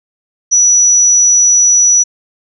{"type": "tone", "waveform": "sine", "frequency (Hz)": 5890, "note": "F#8", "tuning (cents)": -9, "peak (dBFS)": -5, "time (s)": [0.51, 2.04], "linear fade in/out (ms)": 20, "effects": []}